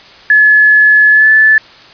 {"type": "tone with pitch glide", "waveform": "sine", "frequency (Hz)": [1711, 1742.9], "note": ["A6", "A6"], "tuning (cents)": [-49, -17], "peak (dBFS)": -3, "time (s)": [0.3, 1.58], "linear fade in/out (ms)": 2, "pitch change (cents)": 32, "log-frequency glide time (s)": [1.11, 1.3], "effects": ["white hiss -37 dBFS RMS until 1.93 s", "resampled to 11025 Hz"]}